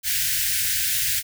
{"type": "band-stop noise", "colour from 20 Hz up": "white", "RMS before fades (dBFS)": -23, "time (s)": [0.03, 1.23], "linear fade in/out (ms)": 50, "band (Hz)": [140, 1500], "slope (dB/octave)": 96, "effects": []}